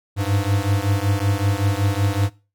square beating tone pair, 97.8 / 103.1 Hz, G2 / G#2, -4 / -12 cents, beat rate 5.3 Hz, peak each -21 / -22 dBFS, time 0.16-2.3 s, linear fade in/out 50 ms, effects noise-tail reverb RT60 0.3 s tail -20 dB re dry

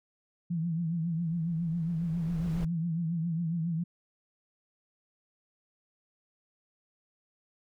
sine tone with vibrato, 166.6 Hz, E3, 19 cents sharp, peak -28 dBFS, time 0.5-3.84 s, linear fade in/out 10 ms, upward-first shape triangle, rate 7.3 Hz, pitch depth 100 cents each way
brown noise with exponential growth, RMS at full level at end -36 dBFS, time 0.76-2.65 s, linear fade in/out 5 ms, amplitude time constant 410 ms
effects none

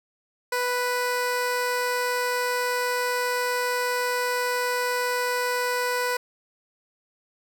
15% pulse tone, 493.9 Hz, B4, in tune, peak -17 dBFS, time 0.52-6.17 s, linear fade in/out 5 ms, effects none

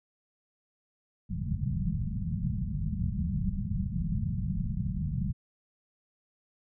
white low-pass noise, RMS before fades -31 dBFS, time 1.29-5.33 s, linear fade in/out 20 ms, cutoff 210 Hz, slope 96 dB/octave, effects none

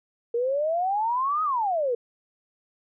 sine exponential two-way sweep, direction up then down, 460.5 to 1279 to 460.5 Hz, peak -22 dBFS, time 0.34-1.95 s, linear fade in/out 5 ms, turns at 1.43 s, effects none

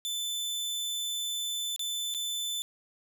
sawtooth tone with dropouts, 3520 Hz, A7, in tune, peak -28 dBFS, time 0.05-2.62 s, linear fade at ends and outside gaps 0 ms, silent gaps 1.762-1.794 / 2.14-2.147 s, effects none

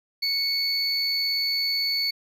triangle tone pair together, 2216 / 4459 Hz, C#7 / C#8, -1 / +9 cents, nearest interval octave, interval 1210 cents, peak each -29 / -22 dBFS, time 0.22-2.11 s, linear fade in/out 10 ms, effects none

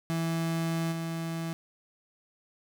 35% pulse tone with level steps, 164.81 Hz, E3, in tune, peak -26 / -30 dBFS, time 0.1-1.53 s, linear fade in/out 0 ms, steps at 0.91 s, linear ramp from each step 20 ms, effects none

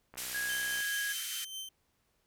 click train, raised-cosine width 0.5 ms, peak -34 dBFS, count 43, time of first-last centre 0.14-0.805 s, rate 63.2 Hz
white band-pass noise, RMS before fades -40 dBFS, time 0.17-1.45 s, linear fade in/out 10 ms, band 1400 to 14000 Hz, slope 48 dB/octave
sine tone, 1653 Hz, G#6, 9 cents flat, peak -33 dBFS, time 0.34-1.13 s, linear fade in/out 10 ms
sawtooth tone with tremolo, 3100 Hz, G7, 20 cents flat, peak -35 dBFS, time 0.49-1.69 s, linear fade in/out 5 ms, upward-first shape sine, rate 4.8 Hz, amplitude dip 50%
effects pink hiss -75 dBFS RMS until 2.26 s

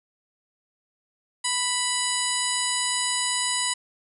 harmonic tone, 987.8 Hz, B5, in tune, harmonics 1 / 2 / 3 / 4 / 5 / 7 / 8 / 9 / 10, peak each -32 / -32 / -32 / -32 / -32 / -32 / -32 / -32 / -32 dBFS, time 1.44-3.74 s, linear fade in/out 10 ms, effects none

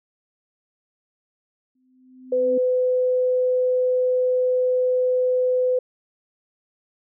sine tone with exponential growth, 256.6 Hz, C4, 34 cents flat, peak -25 dBFS, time 1.75-2.58 s, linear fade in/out 5 ms, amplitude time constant 180 ms
sine tone, 505 Hz, B4, 39 cents sharp, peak -17 dBFS, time 2.32-5.79 s, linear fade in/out 5 ms
effects none

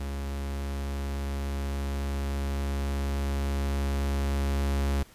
45% pulse tone with level ramp, 69.5 Hz, C#2, 5 cents sharp, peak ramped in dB -31 to -24 dBFS, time 0-5.03 s, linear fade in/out 5 ms, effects pink hiss -55 dBFS RMS until 5.14 s + resampled to 32000 Hz

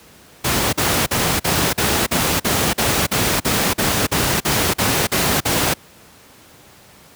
pink noise bursts, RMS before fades -17 dBFS, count 16, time 0.44-5.74 s, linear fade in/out 10 ms, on 290 ms, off 44 ms, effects pink hiss -46 dBFS RMS until 7.15 s + high-pass 80 Hz 12 dB/octave

